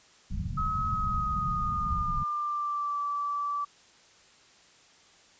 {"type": "low-pass noise", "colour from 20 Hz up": "pink", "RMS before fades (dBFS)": -33, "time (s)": [0.3, 2.24], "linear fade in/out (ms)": 10, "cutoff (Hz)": 200, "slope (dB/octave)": 48}
{"type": "tone with pitch glide", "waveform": "sine", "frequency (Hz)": [1278, 1158.5], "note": ["D#6", "D6"], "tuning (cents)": [46, -24], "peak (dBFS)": -28, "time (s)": [0.57, 3.65], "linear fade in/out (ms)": 10, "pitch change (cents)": -170, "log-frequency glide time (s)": [0.86, 3]}
{"effects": ["white hiss -58 dBFS RMS until 5.39 s", "resampled to 16000 Hz"]}